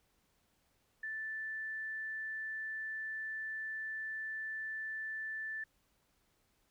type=tone; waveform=sine; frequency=1760 Hz; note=A6; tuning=in tune; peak=-38 dBFS; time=1.03-5.64 s; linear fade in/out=5 ms; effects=pink hiss -75 dBFS RMS until 6.7 s